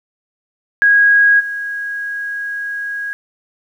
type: tone with level steps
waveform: sine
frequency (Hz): 1646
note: G#6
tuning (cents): -16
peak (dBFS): -7 / -20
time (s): 0.82-3.13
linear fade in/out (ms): 0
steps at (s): 1.39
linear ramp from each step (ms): 20
effects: 8-bit